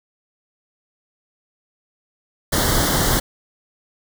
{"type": "band-stop noise", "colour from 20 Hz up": "pink", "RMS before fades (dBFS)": -18, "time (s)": [2.52, 3.2], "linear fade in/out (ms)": 10, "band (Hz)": [2100, 3000], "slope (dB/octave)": 96, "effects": []}